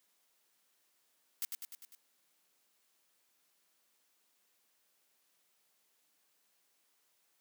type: noise with echo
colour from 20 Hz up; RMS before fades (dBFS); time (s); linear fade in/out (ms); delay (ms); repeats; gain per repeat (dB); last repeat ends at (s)
blue; -36; 1.42-1.45; 0; 100; 5; -4; 1.95
effects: white hiss -75 dBFS RMS until 7.4 s + high-pass 200 Hz 12 dB/octave